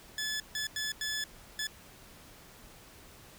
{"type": "tone bursts at uneven times", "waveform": "15% pulse", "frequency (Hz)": 1723, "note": "A6", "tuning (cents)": -37, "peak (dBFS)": -26, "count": 5, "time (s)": [[0.18, 0.4], [0.55, 0.67], [0.76, 0.92], [1.01, 1.24], [1.59, 1.67]], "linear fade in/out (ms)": 2, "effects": ["pink hiss -54 dBFS RMS until 3.38 s"]}